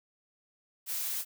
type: noise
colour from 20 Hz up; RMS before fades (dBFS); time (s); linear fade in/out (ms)
blue; -34; 0.86-1.25; 50
effects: none